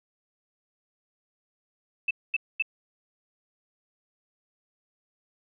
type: tone bursts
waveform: sine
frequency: 2637 Hz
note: E7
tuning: in tune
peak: -22 dBFS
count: 3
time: 2.08-2.624 s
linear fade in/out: 5 ms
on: 28 ms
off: 230 ms
effects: none